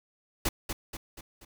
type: noise with echo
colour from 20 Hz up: pink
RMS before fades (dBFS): -27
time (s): 0.45-0.49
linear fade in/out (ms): 5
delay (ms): 240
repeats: 4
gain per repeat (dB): -6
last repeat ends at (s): 1.45
effects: none